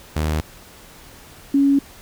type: tone pair in turn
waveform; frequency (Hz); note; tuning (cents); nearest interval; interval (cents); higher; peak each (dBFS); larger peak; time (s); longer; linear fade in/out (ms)
sawtooth / sine; 77.4 / 278.6; D#2 / C#4; -9 / +9; octave + minor seventh; 2218; second; -15 / -12; second; 0.16-0.41 / 1.54-1.79; neither; 5
effects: pink hiss -44 dBFS RMS until 2.01 s